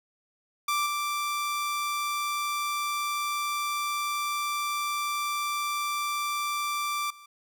sawtooth tone with level steps, 1174.7 Hz, D6, in tune, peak -21 / -24 / -44 dBFS, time 0.68-7.26 s, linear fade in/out 5 ms, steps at 0.86 / 7.1 s, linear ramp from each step 5 ms, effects none

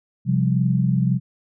sine chord, C suspended fourth, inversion none, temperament just, 130.81 / 174.42 / 196.22 Hz, C3 / F3 / G3, 0 / -2 / +2 cents, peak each -19 / -21 / -23 dBFS, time 0.25-1.2 s, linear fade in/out 50 ms, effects none

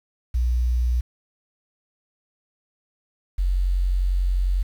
sine tone pair in turn, 60.4 / 45.58 Hz, B1 / F#1, -38 / -25 cents, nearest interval perfect fourth, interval 487 cents, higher first, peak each -18 / -18 dBFS, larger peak neither, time 0.34-1.01 / 3.38-4.63 s, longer second, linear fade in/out 10 ms, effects 8-bit

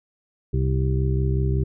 harmonic tone, 65.41 Hz, C2, in tune, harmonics 1 / 2 / 3 / 5 / 6, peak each -22 / -22 / -32 / -34 / -30 dBFS, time 0.53-1.64 s, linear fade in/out 10 ms, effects none

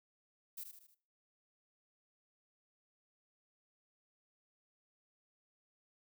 violet noise with echo, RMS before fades -45 dBFS, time 0.57-0.64 s, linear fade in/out 10 ms, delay 77 ms, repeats 4, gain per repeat -6 dB, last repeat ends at 0.948 s, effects noise-tail reverb RT60 0.4 s tail -17 dB re dry

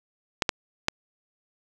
clicks, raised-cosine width 0.2 ms, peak -4 dBFS, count 3, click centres 0.422 / 0.492 / 0.884 s, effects none

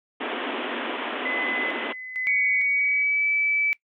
pink band-pass noise, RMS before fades -30 dBFS, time 0.2-1.93 s, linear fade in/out 10 ms, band 230 to 3400 Hz, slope 96 dB/octave
sine tone with tremolo, 2025 Hz, B6, 43 cents sharp, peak -25 dBFS, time 1.25-3.03 s, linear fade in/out 5 ms, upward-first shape square, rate 1.1 Hz, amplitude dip 65%
sine tone with pitch glide, 2238 to 2304 Hz, C#7 to D7, +16 to -34 cents, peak -20 dBFS, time 2.27-3.73 s, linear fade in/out 0 ms, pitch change +50 cents, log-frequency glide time 2.59-3.27 s
effects noise-tail reverb RT60 0.1 s tail -20 dB re dry

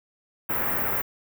white band-stop noise, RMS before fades -26 dBFS, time 0.49-1.02 s, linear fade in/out 10 ms, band 1900 to 16000 Hz, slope 24 dB/octave, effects none

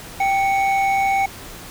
triangle tone pair together, 783.8 / 2217 Hz, G5 / C#7, 0 / 0 cents, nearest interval octave + tritone, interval 1800 cents, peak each -14 / -21 dBFS, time 0.2-1.26 s, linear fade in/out 5 ms, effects tanh soft clip ceiling -7 dBFS + pink hiss -37 dBFS RMS until 1.7 s

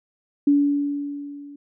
sine tone with level ramp, 286.3 Hz, D4, 44 cents flat, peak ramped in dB -12 to -38 dBFS, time 0.47-1.56 s, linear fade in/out 5 ms, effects none

